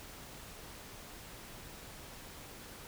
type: silence
effects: pink hiss -50 dBFS RMS until 2.87 s